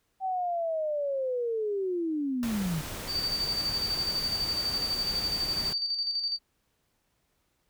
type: linear sweep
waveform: sine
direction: down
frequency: 771 to 144.5 Hz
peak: -27 dBFS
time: 0.2-2.83 s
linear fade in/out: 50 ms
type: noise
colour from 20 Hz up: pink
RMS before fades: -38 dBFS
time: 2.43-5.73 s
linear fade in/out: 0 ms
type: tone with tremolo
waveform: sine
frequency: 4614 Hz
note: D8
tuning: 31 cents flat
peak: -26 dBFS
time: 3.07-6.39 s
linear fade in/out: 50 ms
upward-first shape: square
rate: 12 Hz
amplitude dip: 45%
effects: pink hiss -74 dBFS RMS until 7.69 s